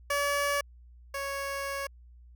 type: tone pair in turn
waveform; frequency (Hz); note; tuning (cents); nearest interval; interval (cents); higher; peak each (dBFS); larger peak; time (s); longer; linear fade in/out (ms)
15% pulse; 571 / 554.1; D5 / C#5; -49 / -1; minor second; 52; first; -20 / -26; first; 0.1-0.61 / 1.14-1.87; second; 5
effects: added 60 Hz sine -50 dBFS peak until 2.35 s